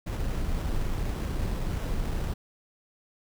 brown noise with sample-and-hold, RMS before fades -29 dBFS, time 0.06-2.34 s, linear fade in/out 10 ms, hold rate 4410 Hz, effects none

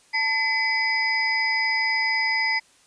sine tone cluster, 888 / 2021 / 2288 / 4976 Hz, A5 / B6 / D7 / D#8, +16 / +39 / -46 / -1 cents, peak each -29 / -22 / -29 / -29 dBFS, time 0.13-2.6 s, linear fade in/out 20 ms, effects white hiss -57 dBFS RMS until 2.86 s + resampled to 22050 Hz

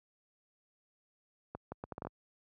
accelerating click train, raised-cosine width 1 ms, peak -26 dBFS, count 8, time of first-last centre 1.55-2.07 s, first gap 170 ms, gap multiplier 0.7, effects high-pass 60 Hz 12 dB/octave

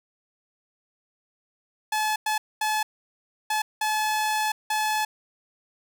sawtooth tone bursts at uneven times, 859 Hz, A5, 42 cents flat, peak -19 dBFS, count 6, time 1.92-2.16 / 2.26-2.38 / 2.61-2.83 / 3.5-3.62 / 3.81-4.52 / 4.7-5.05 s, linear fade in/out 5 ms, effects none

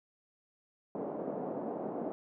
white band-pass noise, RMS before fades -38 dBFS, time 0.95-2.12 s, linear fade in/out 0 ms, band 180 to 670 Hz, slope 24 dB/octave, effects none

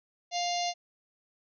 harmonic tone, 701 Hz, F5, 6 cents sharp, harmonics 1 / 3 / 4 / 5 / 6 / 7 / 8 / 9, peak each -30 / -41 / -39 / -41 / -38 / -42 / -42 / -41 dBFS, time 0.31-0.74 s, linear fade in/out 50 ms, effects none

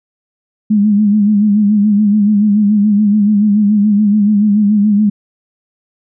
sine tone with vibrato, 207.7 Hz, G#3, in tune, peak -7 dBFS, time 0.7-5.1 s, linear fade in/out 10 ms, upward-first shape sine, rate 7 Hz, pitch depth 61 cents each way, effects none

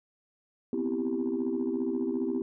sine chord, C major seventh, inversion third, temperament equal, 246.9 / 261.6 / 329.6 / 392 Hz, B3 / C4 / E4 / G4, 0 / 0 / 0 / 0 cents, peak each -32 dBFS, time 0.73-2.42 s, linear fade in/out 2 ms, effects tanh soft clip ceiling -21 dBFS

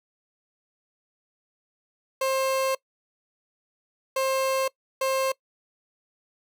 30% pulse tone bursts at uneven times, 531 Hz, C5, 25 cents sharp, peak -20 dBFS, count 3, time 2.21-2.75 / 4.16-4.68 / 5.01-5.32 s, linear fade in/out 5 ms, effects noise-tail reverb RT60 0.1 s tail -23 dB re dry

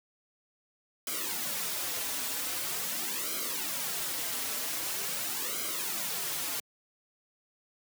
white noise with flanger, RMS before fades -34 dBFS, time 1.07-6.6 s, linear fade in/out 2 ms, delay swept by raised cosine 1.1 to 5.7 ms, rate 0.44 Hz, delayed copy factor -0.95, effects high-pass 150 Hz 12 dB/octave

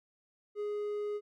triangle tone, 415.7 Hz, G#4, 2 cents sharp, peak -31 dBFS, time 0.55-1.21 s, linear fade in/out 50 ms, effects none

